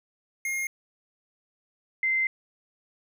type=tone pair in turn; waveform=square / sine; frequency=2135 / 2077 Hz; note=C7 / C7; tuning=+34 / -13 cents; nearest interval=unison; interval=47 cents; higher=first; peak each=-28 / -22 dBFS; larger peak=second; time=0.45-0.67 / 2.03-2.27 s; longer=second; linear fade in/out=2 ms; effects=none